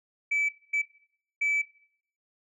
sine tone bursts at uneven times, 2306 Hz, D7, 32 cents flat, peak -22 dBFS, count 3, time 0.31-0.49 / 0.73-0.82 / 1.41-1.62 s, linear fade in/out 10 ms, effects noise-tail reverb RT60 0.6 s tail -18 dB re dry + tanh soft clip ceiling -21 dBFS

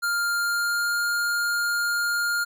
square tone with pitch glide, 1400 to 1410.6 Hz, F6 to F6, +4 to +17 cents, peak -23 dBFS, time 0.02-2.45 s, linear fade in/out 20 ms, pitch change +13 cents, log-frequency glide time 0.36-1.05 s, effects none

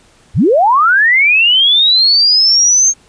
sine linear sweep, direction up, 51.1 to 6460 Hz, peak -6 dBFS, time 0.34-2.94 s, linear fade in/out 50 ms, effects pink hiss -48 dBFS RMS until 3.08 s + resampled to 22050 Hz

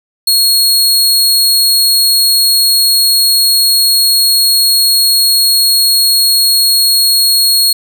sawtooth tone, 4308 Hz, C8, 50 cents sharp, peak -4 dBFS, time 0.27-7.73 s, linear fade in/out 5 ms, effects none

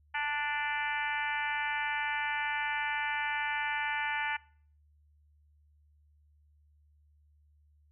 harmonic tone, 293.7 Hz, D4, in tune, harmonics 3 / 4 / 5 / 6 / 7 / 8 / 9 / 10, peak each -35 / -47 / -38 / -36 / -40 / -39 / -46 / -45 dBFS, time 0.14-4.37 s, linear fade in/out 10 ms, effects noise-tail reverb RT60 0.5 s tail -22 dB re dry + added 74 Hz sine -62 dBFS peak until 7.91 s

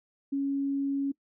sine tone, 277.2 Hz, C#4, in tune, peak -26 dBFS, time 0.32-1.12 s, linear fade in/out 10 ms, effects noise-tail reverb RT60 0.1 s tail -22 dB re dry

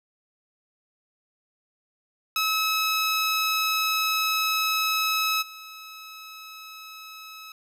15% pulse tone with level steps, 1290 Hz, E6, 38 cents flat, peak -16 / -34 dBFS, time 2.36-7.52 s, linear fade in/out 2 ms, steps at 5.41 s, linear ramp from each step 20 ms, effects none

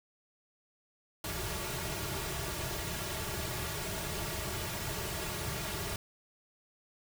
pink noise with comb filter, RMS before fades -37 dBFS, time 1.24-5.96 s, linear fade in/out 2 ms, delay 3.9 ms, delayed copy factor -0.8, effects none

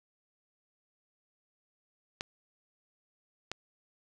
clicks, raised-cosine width 0.2 ms, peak -17 / -18 dBFS, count 2, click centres 2.209 / 3.516 s, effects none

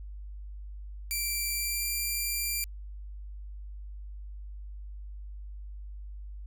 5% pulse tone with pitch glide, 2349 to 2369 Hz, D7 to D7, 0 to +14 cents, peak -20 dBFS, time 1.11-2.64 s, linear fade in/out 0 ms, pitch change +14 cents, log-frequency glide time 1.56-1.88 s, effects added 50 Hz sine -39 dBFS peak until 6.46 s

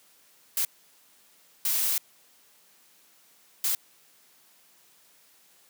blue noise bursts at uneven times, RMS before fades -26 dBFS, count 3, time 0.57-0.65 / 1.65-1.98 / 3.64-3.75 s, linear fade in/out 2 ms, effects white hiss -60 dBFS RMS until 5.69 s + high-pass 150 Hz 12 dB/octave

